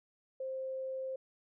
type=tone; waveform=sine; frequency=526 Hz; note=C5; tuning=9 cents sharp; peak=-36 dBFS; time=0.4-1.16 s; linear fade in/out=5 ms; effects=none